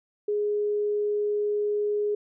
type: tone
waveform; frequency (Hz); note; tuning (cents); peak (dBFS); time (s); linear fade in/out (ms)
sine; 415.8; G#4; +2; -23; 0.28-2.15; 5
effects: none